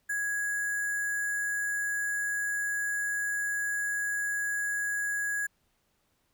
sine tone with sample-and-hold, 1661.2 Hz, G#6, in tune, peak -28 dBFS, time 0.09-5.47 s, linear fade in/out 10 ms, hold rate 8820 Hz, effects pink hiss -73 dBFS RMS until 6.33 s

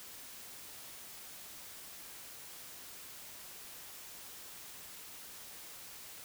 silence, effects white hiss -50 dBFS RMS until 6.24 s

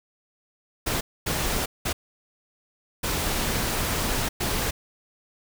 pink noise bursts at uneven times, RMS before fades -26 dBFS, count 5, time 0.86-1.01 / 1.26-1.66 / 1.85-1.93 / 3.03-4.29 / 4.4-4.71 s, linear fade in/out 10 ms, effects none

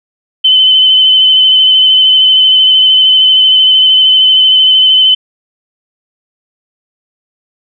sine tone with vibrato, 3048 Hz, G7, 49 cents flat, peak -3 dBFS, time 0.44-5.15 s, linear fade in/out 10 ms, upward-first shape sine, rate 13 Hz, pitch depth 20 cents each way, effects none

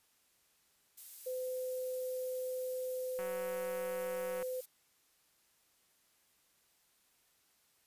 violet noise, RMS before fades -48 dBFS, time 0.97-4.66 s, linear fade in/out 10 ms
sine tone, 510 Hz, C5, 44 cents flat, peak -36 dBFS, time 1.26-4.61 s, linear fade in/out 10 ms
click train, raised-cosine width 0.5 ms, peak -32 dBFS, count 231, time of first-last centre 3.19-4.427 s, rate 186 Hz
effects white hiss -72 dBFS RMS until 7.86 s + resampled to 32000 Hz

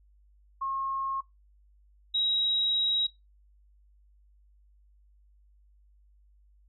sine tone pair in turn, 1080 / 3831 Hz, C#6 / A#7, -45 / +47 cents, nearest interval octave + minor seventh, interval 2192 cents, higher second, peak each -29 / -24 dBFS, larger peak second, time 0.61-1.21 / 2.14-3.07 s, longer second, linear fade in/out 10 ms, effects noise-tail reverb RT60 0.2 s tail -19 dB re dry + added 50 Hz sine -58 dBFS peak until 6.68 s

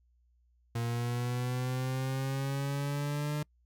40% pulse exponential sweep, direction up, 116.6 to 150 Hz, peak -30 dBFS, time 0.75-3.43 s, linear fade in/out 5 ms, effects noise-tail reverb RT60 0.1 s tail -26 dB re dry + added 60 Hz sine -65 dBFS peak until 3.65 s

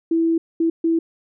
sine tone bursts at uneven times, 329.6 Hz, E4, in tune, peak -15 dBFS, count 3, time 0.11-0.38 / 0.6-0.7 / 0.84-0.99 s, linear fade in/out 5 ms, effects none

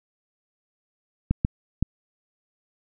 clicks, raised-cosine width 5 ms, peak -8 dBFS, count 3, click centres 1.31 / 1.449 / 1.826 s, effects none

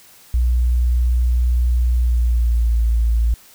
sine tone with pitch glide, 60.7 to 56.96 Hz, B1 to A#1, -29 to -39 cents, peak -13 dBFS, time 0.34-3.34 s, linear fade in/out 0 ms, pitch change -110 cents, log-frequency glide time 1.98-2.78 s, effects white hiss -47 dBFS RMS until 3.54 s

